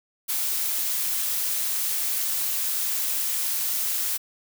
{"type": "noise", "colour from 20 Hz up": "blue", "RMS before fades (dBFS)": -26, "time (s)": [0.28, 4.18], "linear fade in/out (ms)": 20, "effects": []}